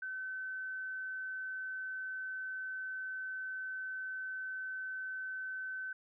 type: tone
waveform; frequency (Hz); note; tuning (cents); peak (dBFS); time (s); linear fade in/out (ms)
sine; 1526; G6; -47; -38; 0.02-5.93; 5
effects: none